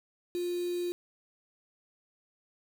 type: tone with quantisation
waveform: sine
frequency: 352.3 Hz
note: F4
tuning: 15 cents sharp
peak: -30 dBFS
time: 0.35-0.92 s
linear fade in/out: 0 ms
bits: 7
effects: none